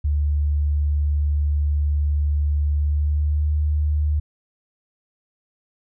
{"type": "tone with pitch glide", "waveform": "sine", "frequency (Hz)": [73.42, 75.05], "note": ["D2", "D2"], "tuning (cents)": [0, 38], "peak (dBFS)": -17, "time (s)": [0.04, 4.2], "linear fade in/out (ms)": 10, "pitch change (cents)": 38, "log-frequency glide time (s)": [2.74, 3.52], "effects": []}